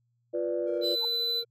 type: chord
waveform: sine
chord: B diminished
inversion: second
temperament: equal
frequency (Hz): 349.2 / 493.9 / 587.3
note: F4 / B4 / D5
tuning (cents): 0 / 0 / 0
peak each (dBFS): -31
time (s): 0.33-0.96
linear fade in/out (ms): 20
type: tone with tremolo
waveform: triangle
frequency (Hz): 466.2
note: A#4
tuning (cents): 0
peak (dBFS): -34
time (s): 0.66-1.45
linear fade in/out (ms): 20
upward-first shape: square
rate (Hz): 13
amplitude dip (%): 25
type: tone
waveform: triangle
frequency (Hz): 4006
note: B7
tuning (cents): +24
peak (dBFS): -25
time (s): 0.81-1.44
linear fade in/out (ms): 50
type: tone with exponential growth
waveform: sine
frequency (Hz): 887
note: A5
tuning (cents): +14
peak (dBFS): -32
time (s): 0.98-1.05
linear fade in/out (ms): 2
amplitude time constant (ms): 15
effects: tanh soft clip ceiling -18 dBFS + added 119 Hz sine -70 dBFS peak until 1.5 s